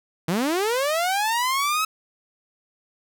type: linear sweep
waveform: sawtooth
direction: up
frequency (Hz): 153.2 to 1298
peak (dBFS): -17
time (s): 0.28-1.85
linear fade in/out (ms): 5
effects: none